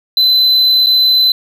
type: tone with dropouts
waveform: triangle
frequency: 4033 Hz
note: B7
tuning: 36 cents sharp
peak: -6 dBFS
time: 0.17-1.32 s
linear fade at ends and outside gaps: 2 ms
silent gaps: 0.862-0.868 s
effects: none

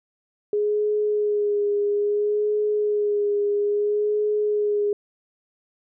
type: tone with vibrato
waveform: sine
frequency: 415.3 Hz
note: G#4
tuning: in tune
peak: -19 dBFS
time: 0.53-4.93 s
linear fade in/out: 2 ms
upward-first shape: sine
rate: 0.6 Hz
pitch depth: 24 cents each way
effects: none

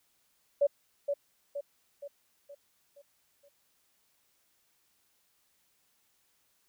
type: tone with echo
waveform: sine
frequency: 569 Hz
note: C#5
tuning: 45 cents sharp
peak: -21 dBFS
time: 0.61-0.67 s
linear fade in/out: 10 ms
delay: 470 ms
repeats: 6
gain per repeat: -6 dB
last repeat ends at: 3.49 s
effects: white hiss -72 dBFS RMS until 6.68 s

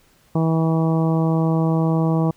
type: harmonic tone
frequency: 161.9 Hz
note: E3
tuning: 31 cents flat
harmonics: 1 / 2 / 3 / 4 / 5 / 6 / 7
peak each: -17 / -23 / -27 / -29 / -31 / -33 / -34 dBFS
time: 0.35-2.31 s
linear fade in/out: 5 ms
effects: pink hiss -57 dBFS RMS until 2.36 s

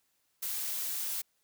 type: noise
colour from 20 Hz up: blue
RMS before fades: -35 dBFS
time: 0.42-1.22 s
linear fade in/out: 10 ms
effects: white hiss -75 dBFS RMS until 1.43 s

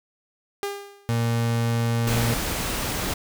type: tone with exponential decay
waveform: sawtooth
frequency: 402.5 Hz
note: G4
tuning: 46 cents sharp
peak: -20 dBFS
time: 0.63-1.19 s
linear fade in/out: 0 ms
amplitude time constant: 120 ms
type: tone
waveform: 35% pulse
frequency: 116.54 Hz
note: A#2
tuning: in tune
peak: -19 dBFS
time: 1.09-2.34 s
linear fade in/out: 0 ms
type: noise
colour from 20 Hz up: pink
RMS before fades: -27 dBFS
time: 2.07-3.14 s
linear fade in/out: 5 ms
effects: none

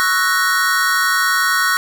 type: chord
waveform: square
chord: F# dominant seventh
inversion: second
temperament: equal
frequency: 1108.7 / 1318.5 / 1480 / 1864.7 Hz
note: C#6 / E6 / F#6 / A#6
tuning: 0 / 0 / 0 / 0 cents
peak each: -22 / -22 / -18 / -20 dBFS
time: 0-1.77 s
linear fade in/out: 0 ms
effects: none

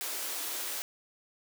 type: high-pass noise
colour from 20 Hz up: white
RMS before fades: -36 dBFS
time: 0.01-0.82 s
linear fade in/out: 0 ms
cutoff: 270 Hz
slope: 96 dB/octave
effects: none

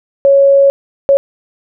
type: tone bursts at uneven times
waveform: sine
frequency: 554 Hz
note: C#5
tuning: 1 cent flat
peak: -4 dBFS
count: 2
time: 0.25-0.7 / 1.09-1.17 s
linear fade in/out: 0 ms
effects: none

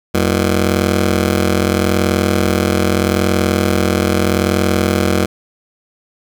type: ring-modulated tone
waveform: 15% pulse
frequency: 138.59 Hz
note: C#3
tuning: in tune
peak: -3 dBFS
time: 0.14-5.26 s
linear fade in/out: 10 ms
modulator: 48.9 Hz
effects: none

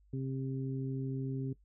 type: harmonic tone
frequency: 133.2 Hz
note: C3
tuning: 31 cents sharp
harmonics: 1 / 2 / 3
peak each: -35 / -39 / -45 dBFS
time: 0.13-1.53 s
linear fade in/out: 5 ms
effects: noise-tail reverb RT60 0.1 s tail -18 dB re dry + added 50 Hz sine -62 dBFS peak until 1.64 s

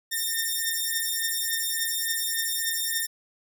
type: beating tone pair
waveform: 5% pulse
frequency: 1819 / 1822.5 Hz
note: A#6 / A#6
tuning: -43 / -40 cents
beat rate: 3.5 Hz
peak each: -18 dBFS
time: 0.11-3.07 s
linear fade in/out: 20 ms
effects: none

